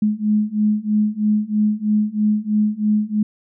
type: beating tone pair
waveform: sine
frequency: 210 / 213.1 Hz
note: G#3 / G#3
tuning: +19 / +45 cents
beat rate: 3.1 Hz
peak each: -19 / -18 dBFS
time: 0.02-3.23 s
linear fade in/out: 5 ms
effects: none